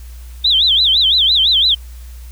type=tone with vibrato; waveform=sine; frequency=3520 Hz; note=A7; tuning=in tune; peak=-9 dBFS; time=0.44-1.75 s; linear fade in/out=10 ms; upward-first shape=sine; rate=5.9 Hz; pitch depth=240 cents each way; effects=added 60 Hz sine -30 dBFS peak until 2.31 s + white hiss -46 dBFS RMS until 2.31 s